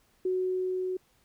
sine tone with level ramp, 370 Hz, F#4, in tune, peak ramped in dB -25 to -29 dBFS, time 0.25-0.97 s, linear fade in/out 5 ms, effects pink hiss -67 dBFS RMS until 1.24 s

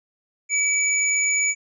sine tone pair together, 2298 / 6886 Hz, D7 / A8, -38 / -38 cents, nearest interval octave + perfect fifth, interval 1900 cents, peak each -21 dBFS, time 0.49-1.55 s, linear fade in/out 50 ms, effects none

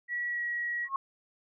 sine tone with pitch glide, 1930 to 1912.2 Hz, B6 to A#6, -40 to +44 cents, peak -30 dBFS, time 0.08-0.89 s, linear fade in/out 50 ms, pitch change -16 cents, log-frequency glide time 0.29-0.42 s
sine tone with exponential growth, 1086 Hz, C#6, 36 cents flat, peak -23 dBFS, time 0.84-0.96 s, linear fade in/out 2 ms, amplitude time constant 25 ms
effects none

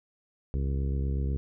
harmonic tone, 68.2 Hz, C#2, 28 cents flat, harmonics 1 / 2 / 3 / 4 / 5 / 6 / 7, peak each -27 / -33 / -40 / -43 / -45 / -44 / -48 dBFS, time 0.54-1.37 s, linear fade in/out 0 ms, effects none

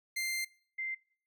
sawtooth / sine tone pair in turn, 2093 / 2085 Hz, C7 / C7, 0 / -7 cents, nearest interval unison, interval 7 cents, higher first, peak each -29 / -34 dBFS, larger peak first, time 0.16-0.45 / 0.78-0.95 s, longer first, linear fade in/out 10 ms, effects noise-tail reverb RT60 0.5 s tail -23 dB re dry

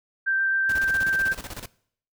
sine tone with vibrato, 1568 Hz, G6, in tune, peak -20 dBFS, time 0.26-1.34 s, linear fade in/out 20 ms, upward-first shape triangle, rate 7.6 Hz, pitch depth 9 cents each way
pink noise with tremolo, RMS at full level -35 dBFS, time 0.69-1.66 s, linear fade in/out 5 ms, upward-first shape square, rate 16 Hz, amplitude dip 75%
effects noise-tail reverb RT60 0.6 s tail -21 dB re dry

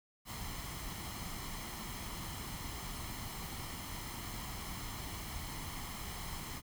pink noise with comb filter, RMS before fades -43 dBFS, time 0.25-6.62 s, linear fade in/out 50 ms, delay 0.96 ms, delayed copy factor +0.55, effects none

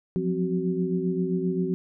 sine tone cluster, 175.5 / 183.1 / 260.5 / 374.6 Hz, F3 / F#3 / C4 / F#4, +9 / -18 / -7 / +21 cents, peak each -27 / -30 / -32 / -28 dBFS, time 0.16-1.74 s, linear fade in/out 0 ms, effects none

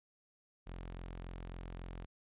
sawtooth tone, 43.65 Hz, F1, in tune, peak -40 dBFS, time 0.66-2.06 s, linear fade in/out 20 ms, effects resampled to 8000 Hz

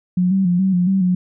sine tone with pitch steps, 180.6 / 192.6 / 176.7 / 190.8 / 178.1 / 192.7 / 181.2 Hz, F#3 / G3 / F3 / G3 / F3 / G3 / F#3, -42 / -30 / +21 / -47 / +34 / -29 / -36 cents, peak -13 dBFS, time 0.17-1.15 s, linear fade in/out 5 ms, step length 140 ms, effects none

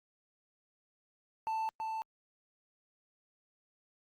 triangle tone with echo, 885 Hz, A5, 10 cents sharp, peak -30 dBFS, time 1.47-1.69 s, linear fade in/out 0 ms, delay 330 ms, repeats 1, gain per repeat -3 dB, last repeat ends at 2.02 s, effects Opus 48 kbps

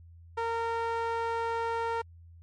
sawtooth tone with band-pass filter, 460.1 Hz, A#4, 23 cents flat, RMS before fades -31 dBFS, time 0.37-2.02 s, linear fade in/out 10 ms, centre 930 Hz, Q 1.4, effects added 84 Hz sine -49 dBFS peak until 2.42 s + MP3 48 kbps

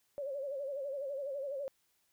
sine tone with vibrato, 554.4 Hz, C#5, in tune, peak -36 dBFS, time 0.18-1.68 s, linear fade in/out 0 ms, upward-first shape sine, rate 12 Hz, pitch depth 89 cents each way, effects white hiss -75 dBFS RMS until 2.12 s

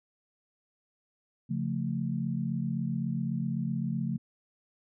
sine chord, Db augmented, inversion none, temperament equal with one note detuned, 138.59 / 174.61 / 222.2 Hz, Db3 / F3 / A3, 0 / 0 / +17 cents, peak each -33 dBFS, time 1.49-4.18 s, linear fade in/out 20 ms, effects none

